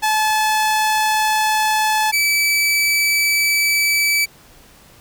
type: tone pair in turn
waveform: sawtooth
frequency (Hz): 863 / 2304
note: A5 / D7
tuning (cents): -34 / -34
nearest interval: octave + perfect fourth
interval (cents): 1700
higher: second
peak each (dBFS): -11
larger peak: neither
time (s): 0.02-2.12 / 2.12-4.26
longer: second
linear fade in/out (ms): 20
effects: pink hiss -47 dBFS RMS until 5 s